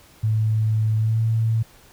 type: tone with pitch glide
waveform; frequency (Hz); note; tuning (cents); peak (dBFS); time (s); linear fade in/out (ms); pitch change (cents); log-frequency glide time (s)
sine; 109.3 to 112.57; A2 to A2; -11 to +40; -17; 0.23-1.63; 10; +51; 0.98-1.2
effects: pink hiss -51 dBFS RMS until 1.92 s